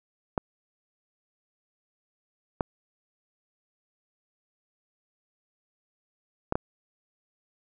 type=clicks; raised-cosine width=1 ms; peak=-11 dBFS; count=4; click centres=0.378 / 2.608 / 6.524 / 6.555 s; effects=none